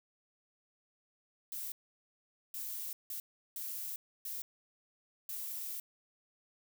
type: noise bursts at uneven times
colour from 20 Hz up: violet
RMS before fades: -41 dBFS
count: 6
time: 1.52-1.72 / 2.54-2.93 / 3.1-3.2 / 3.56-3.96 / 4.25-4.42 / 5.29-5.8 s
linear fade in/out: 2 ms
effects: none